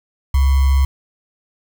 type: tone with sample-and-hold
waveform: sine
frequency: 67.8 Hz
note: C#2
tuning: 38 cents flat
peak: -10 dBFS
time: 0.34-0.85 s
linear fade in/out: 5 ms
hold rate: 1050 Hz
effects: none